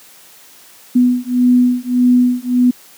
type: beating tone pair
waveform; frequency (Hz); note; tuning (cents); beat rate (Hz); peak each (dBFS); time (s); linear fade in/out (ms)
sine; 246.9 / 248.6; B3 / B3; 0 / +12; 1.7; -12 / -12; 0.95-2.71; 10
effects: white hiss -43 dBFS RMS until 2.97 s + high-pass 150 Hz 12 dB/octave